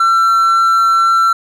triangle tone with amplitude modulation, 1349 Hz, E6, 40 cents sharp, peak -5 dBFS, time 0-1.33 s, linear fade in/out 5 ms, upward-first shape sine, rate 180 Hz, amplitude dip 30%, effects none

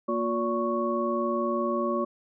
sine tone cluster, 234.1 / 357 / 574 / 1109 Hz, A#3 / F4 / D5 / C#6, +8 / +38 / -40 / 0 cents, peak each -30 dBFS, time 0.08-2.05 s, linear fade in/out 10 ms, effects none

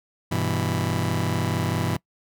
sawtooth chord, E minor, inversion first, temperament just, 98.89 / 123.61 / 164.81 Hz, G2 / B2 / E3, +16 / +2 / 0 cents, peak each -23 dBFS, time 0.31-1.97 s, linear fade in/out 10 ms, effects noise-tail reverb RT60 0.1 s tail -23 dB re dry

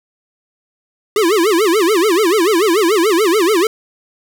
square tone with vibrato, 381.5 Hz, G4, 47 cents flat, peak -11 dBFS, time 1.16-3.67 s, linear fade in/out 2 ms, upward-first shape sine, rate 6.9 Hz, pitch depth 270 cents each way, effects none

